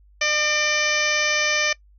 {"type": "harmonic tone with a mistuned harmonic", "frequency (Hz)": 603, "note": "D5", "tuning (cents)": 46, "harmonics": [1, 2, 3, 4, 5, 6, 7, 8, 9, 10], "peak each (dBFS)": [-28, -31, -25, -23, -29, -34, -35, -32, -31, -28], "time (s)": [0.21, 1.73], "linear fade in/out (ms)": 5, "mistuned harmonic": 4, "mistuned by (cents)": -39, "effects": ["noise-tail reverb RT60 0.1 s tail -22 dB re dry", "added 50 Hz sine -50 dBFS peak until 1.98 s"]}